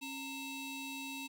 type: ring-modulated tone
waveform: 30% pulse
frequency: 1188 Hz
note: D6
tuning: 20 cents sharp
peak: -35 dBFS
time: 0.01-1.28 s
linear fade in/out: 20 ms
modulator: 1460 Hz
effects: none